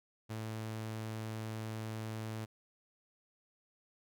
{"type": "tone", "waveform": "sawtooth", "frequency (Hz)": 110, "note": "A2", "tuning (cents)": 0, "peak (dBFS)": -35, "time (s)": [0.29, 2.46], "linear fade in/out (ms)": 20, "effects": []}